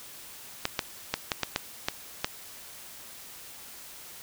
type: clicks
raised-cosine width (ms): 0.2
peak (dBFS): -8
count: 8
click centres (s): 0.654 / 0.792 / 1.14 / 1.318 / 1.433 / 1.561 / 1.885 / 2.245
effects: white hiss -46 dBFS RMS until 4.22 s